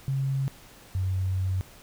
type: tone pair in turn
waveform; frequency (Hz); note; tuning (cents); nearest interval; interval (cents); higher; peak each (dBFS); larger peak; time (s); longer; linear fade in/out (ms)
sine; 135.5 / 93.72; C#3 / F#2; -39 / +23; tritone; 638; first; -24 / -24; neither; 0.08-0.48 / 0.95-1.61; second; 0
effects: pink hiss -51 dBFS RMS until 1.82 s